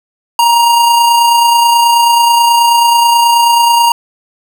square tone with amplitude modulation, 940 Hz, A#5, 14 cents sharp, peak -5 dBFS, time 0.39-3.92 s, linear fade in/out 2 ms, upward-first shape sine, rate 29.3 Hz, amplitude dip 30%, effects none

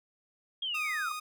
sine linear sweep, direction down, 3293 to 1149 Hz, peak -31 dBFS, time 0.62-1.12 s, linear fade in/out 5 ms
sawtooth tone, 1239 Hz, D#6, 8 cents flat, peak -32 dBFS, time 0.74-1.2 s, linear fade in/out 10 ms
effects none

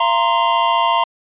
square chord, F suspended fourth, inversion none, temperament equal with one note detuned, 682.5 / 932.3 / 1046.5 Hz, F5 / Bb5 / C6, -40 / 0 / 0 cents, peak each -21 / -17 / -18 dBFS, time 0-1.04 s, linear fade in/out 5 ms, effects resampled to 8000 Hz

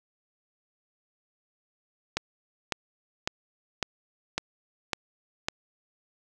click train, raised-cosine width 0.2 ms, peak -9 dBFS, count 7, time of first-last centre 2.17-5.485 s, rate 1.81 Hz, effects none

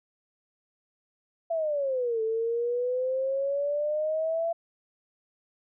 sine exponential two-way sweep, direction down then up, 676 to 440 to 676 Hz, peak -25 dBFS, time 1.5-4.53 s, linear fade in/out 10 ms, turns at 2.22 s, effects none

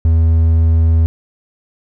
triangle tone, 81.5 Hz, E2, 19 cents flat, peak -6 dBFS, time 0.05-1.06 s, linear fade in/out 0 ms, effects none

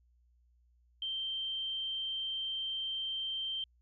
sine tone, 3136 Hz, G7, in tune, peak -34 dBFS, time 1.02-3.64 s, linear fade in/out 2 ms, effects added 60 Hz sine -65 dBFS peak until 3.81 s

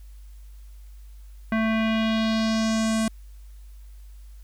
square tone with low-pass filter sweep, 221.6 Hz, A3, 13 cents sharp, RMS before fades -23 dBFS, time 1.52-3.08 s, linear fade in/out 2 ms, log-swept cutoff 1900 to 9200 Hz, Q 2.3, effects added 50 Hz sine -41 dBFS peak until 4.43 s + white hiss -62 dBFS RMS until 4.43 s

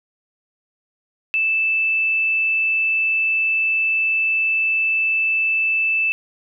sine tone, 2637 Hz, E7, in tune, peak -16 dBFS, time 1.34-6.12 s, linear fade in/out 0 ms, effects none

